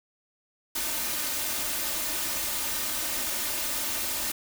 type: noise with comb filter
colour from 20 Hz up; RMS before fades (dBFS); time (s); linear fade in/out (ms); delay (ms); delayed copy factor
white; -30; 0.75-4.32; 5; 3.3; +0.6
effects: none